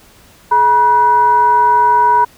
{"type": "tone with frequency modulation", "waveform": "sine", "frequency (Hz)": 963, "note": "B5", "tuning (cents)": -44, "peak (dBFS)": -7, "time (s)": [0.51, 2.25], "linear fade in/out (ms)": 10, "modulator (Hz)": 537, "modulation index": 0.38, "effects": ["pink hiss -45 dBFS RMS until 2.37 s"]}